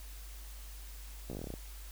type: slowing click train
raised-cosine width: 2 ms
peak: -28 dBFS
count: 11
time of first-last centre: 1.3-1.539 s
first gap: 15 ms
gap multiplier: 1.1
effects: added 50 Hz sine -45 dBFS peak until 1.91 s + white hiss -54 dBFS RMS until 1.91 s